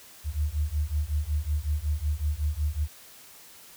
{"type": "beating tone pair", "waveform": "sine", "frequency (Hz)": [72.3, 77.7], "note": ["D2", "D#2"], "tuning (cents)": [-27, -2], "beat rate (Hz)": 5.4, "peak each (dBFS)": -28, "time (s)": [0.24, 2.88], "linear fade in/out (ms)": 50, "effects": ["white hiss -50 dBFS RMS until 3.76 s"]}